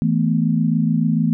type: chord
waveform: sine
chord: E suspended fourth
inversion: none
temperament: equal with one note detuned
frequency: 162.64 / 220 / 246.9 Hz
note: E3 / A3 / B3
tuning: -23 / 0 / 0 cents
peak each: -18 / -19 / -21 dBFS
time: 0.02-1.33 s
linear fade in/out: 0 ms
effects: none